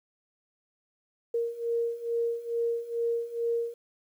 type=beating tone pair; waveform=sine; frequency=465.2 / 467.5 Hz; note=A#4 / A#4; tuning=-4 / +5 cents; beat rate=2.3 Hz; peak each=-32 / -29 dBFS; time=1.34-3.74 s; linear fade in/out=5 ms; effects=10-bit